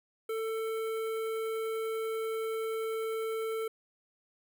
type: tone with notch filter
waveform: square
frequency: 444.9 Hz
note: A4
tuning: 19 cents sharp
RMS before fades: -34 dBFS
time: 0.29-3.68 s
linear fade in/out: 5 ms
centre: 5400 Hz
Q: 0.59
effects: none